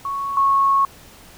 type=tone pair in turn; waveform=sine; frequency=1108.7 / 1099.1 Hz; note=C#6 / C#6; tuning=0 / -15 cents; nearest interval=unison; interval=15 cents; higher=first; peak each=-22 / -13 dBFS; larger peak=second; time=0.05-0.37 / 0.37-0.85 s; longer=second; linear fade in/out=2 ms; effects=pink hiss -45 dBFS RMS until 1.37 s